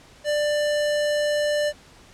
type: tone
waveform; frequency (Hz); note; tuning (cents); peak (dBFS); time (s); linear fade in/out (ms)
square; 592; D5; +14; -21; 0.24-1.73; 50
effects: pink hiss -50 dBFS RMS until 2.13 s + low-pass 8000 Hz 12 dB/octave